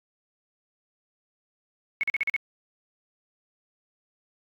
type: tone bursts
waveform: sine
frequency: 2200 Hz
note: C#7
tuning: 14 cents flat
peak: -22 dBFS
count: 6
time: 2.01-2.363 s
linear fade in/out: 0 ms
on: 23 ms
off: 43 ms
effects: AAC 48 kbps